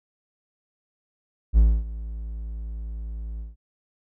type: tone with ADSR envelope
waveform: triangle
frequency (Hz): 55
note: A1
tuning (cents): 0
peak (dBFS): -9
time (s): 1.53-3.56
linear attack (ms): 45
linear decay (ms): 260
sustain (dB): -19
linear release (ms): 160
effects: none